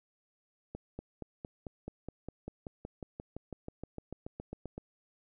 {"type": "accelerating click train", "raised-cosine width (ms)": 2, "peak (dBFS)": -27, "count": 24, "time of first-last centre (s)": [0.75, 4.78], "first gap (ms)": 240, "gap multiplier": 0.97, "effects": []}